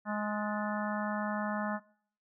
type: harmonic tone with a mistuned harmonic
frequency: 209.7 Hz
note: G#3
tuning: 17 cents sharp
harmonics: 1 / 3 / 4 / 5 / 6 / 7 / 8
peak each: -34 / -39 / -40 / -41 / -42 / -42 / -43 dBFS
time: 0.05-1.8 s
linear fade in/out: 50 ms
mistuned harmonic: 8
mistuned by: +73 cents
effects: noise-tail reverb RT60 0.6 s tail -22 dB re dry